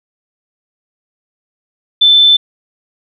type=tone; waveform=sine; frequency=3529 Hz; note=A7; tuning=4 cents sharp; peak=-4 dBFS; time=2.01-2.37 s; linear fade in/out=10 ms; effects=none